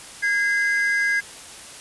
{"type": "tone pair together", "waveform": "triangle", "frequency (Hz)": [1637, 2062], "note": ["G#6", "C7"], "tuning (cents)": [-25, -26], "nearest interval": "major third", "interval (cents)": 399, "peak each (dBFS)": [-18, -22], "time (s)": [0.22, 1.21], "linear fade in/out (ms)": 20, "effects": ["white hiss -40 dBFS RMS until 1.8 s", "resampled to 24000 Hz"]}